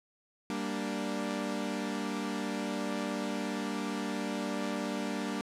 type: chord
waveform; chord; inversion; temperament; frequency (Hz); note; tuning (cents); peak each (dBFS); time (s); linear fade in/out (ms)
sawtooth; G minor; none; equal; 196 / 233.1 / 293.7; G3 / Bb3 / D4; 0 / 0 / 0; -33; 0.5-5.41; 0
effects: low-pass 9000 Hz 12 dB/octave